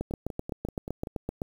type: two click trains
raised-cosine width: 2 ms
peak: -22 / -17 dBFS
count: 6 / 12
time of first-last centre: 0.11-1.072 / 0.01-1.418 s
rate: 5.2 / 7.81 Hz
effects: 8-bit